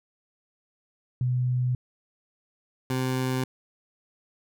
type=tone pair in turn; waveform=sine / 20% pulse; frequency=125.3 / 129.27 Hz; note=B2 / C3; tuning=+25 / -21 cents; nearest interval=minor second; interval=54 cents; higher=second; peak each=-22 / -20 dBFS; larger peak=second; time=1.21-1.75 / 2.9-3.44 s; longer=neither; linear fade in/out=2 ms; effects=none